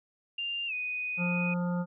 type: tone with pitch glide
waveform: sine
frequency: 2794 to 2489 Hz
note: F7 to D#7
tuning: 0 to 0 cents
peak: -31 dBFS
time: 0.38-1.54 s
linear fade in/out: 5 ms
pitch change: -200 cents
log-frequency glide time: 0.67-0.73 s
type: harmonic tone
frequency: 176.4 Hz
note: F3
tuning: 18 cents sharp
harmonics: 1 / 3 / 5 / 7 / 8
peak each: -28 / -38 / -42 / -45 / -46 dBFS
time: 1.17-1.86 s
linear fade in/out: 50 ms
effects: none